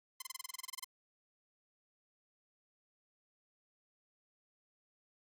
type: tone bursts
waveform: 5% pulse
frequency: 1034 Hz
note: C6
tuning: 21 cents flat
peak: -28 dBFS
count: 14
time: 0.2-0.844 s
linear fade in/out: 5 ms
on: 20 ms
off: 28 ms
effects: Opus 24 kbps